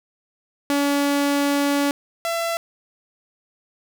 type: tone pair in turn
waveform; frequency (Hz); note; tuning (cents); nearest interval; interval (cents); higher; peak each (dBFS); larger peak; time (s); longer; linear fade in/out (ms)
sawtooth; 284.3 / 671.9; C#4 / E5; +44 / +33; octave + minor third; 1489; second; -14 / -18; first; 0.7-1.91 / 2.25-2.57; first; 0
effects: none